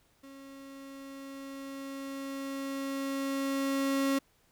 35% pulse tone with level ramp, 273.2 Hz, C#4, 25 cents flat, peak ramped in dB -46 to -24 dBFS, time 0.23-4.19 s, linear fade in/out 10 ms, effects pink hiss -68 dBFS RMS until 4.51 s

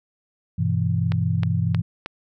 sine chord, E minor, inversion first, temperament just, 98.89 / 123.61 / 164.81 Hz, G2 / B2 / E3, +16 / +2 / 0 cents, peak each -23 / -24 / -23 dBFS, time 0.58-1.82 s, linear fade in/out 10 ms
click train, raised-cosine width 0.3 ms, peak -14 dBFS, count 4, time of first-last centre 1.12-2.06 s, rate 3.19 Hz
effects none

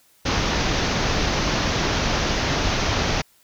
pink low-pass noise, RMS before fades -22 dBFS, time 0.25-3.22 s, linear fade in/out 10 ms, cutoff 6400 Hz, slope 96 dB/octave, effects white hiss -58 dBFS RMS until 3.43 s

